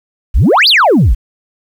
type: exponential two-way sweep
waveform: sine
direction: up then down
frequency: 38.89 to 4978 to 38.89 Hz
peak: -3 dBFS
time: 0.34-1.15 s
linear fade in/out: 20 ms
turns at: 0.68 s
effects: tanh soft clip ceiling -3 dBFS + 7-bit